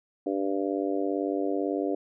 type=harmonic tone; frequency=98 Hz; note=G2; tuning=in tune; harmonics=3 / 4 / 5 / 6 / 7; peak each=-29 / -31 / -33 / -35 / -36 dBFS; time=0.26-1.95 s; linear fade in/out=5 ms; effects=none